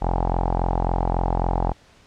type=tone with low-pass filter; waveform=sawtooth; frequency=43.65 Hz; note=F1; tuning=in tune; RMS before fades=-22 dBFS; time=0.01-1.73 s; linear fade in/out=20 ms; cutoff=830 Hz; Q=5.9; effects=pink hiss -53 dBFS RMS until 2.06 s + low-pass 6000 Hz 12 dB/octave